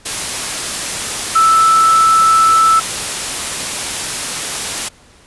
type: tone in noise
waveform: sine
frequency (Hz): 1318.5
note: E6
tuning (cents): 0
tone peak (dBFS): -7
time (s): 1.35-2.8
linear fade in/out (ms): 10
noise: white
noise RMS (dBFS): -20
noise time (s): 0.05-4.89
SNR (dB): +10
effects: pink hiss -46 dBFS RMS until 5.26 s + resampled to 24000 Hz